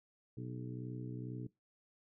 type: harmonic tone with a mistuned harmonic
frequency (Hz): 62.2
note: B1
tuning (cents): +13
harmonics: 2 / 3 / 4 / 5 / 6 / 7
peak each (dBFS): -43 / -50 / -50 / -49 / -57 / -54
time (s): 0.37-1.47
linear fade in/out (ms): 5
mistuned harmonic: 7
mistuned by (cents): -39
effects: noise-tail reverb RT60 0.2 s tail -22 dB re dry